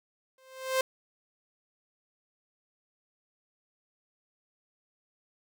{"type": "tone with exponential growth", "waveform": "sawtooth", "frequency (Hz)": 523.3, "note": "C5", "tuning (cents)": 0, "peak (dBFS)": -18, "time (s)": [0.38, 0.81], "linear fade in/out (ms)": 2, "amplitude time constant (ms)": 93, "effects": []}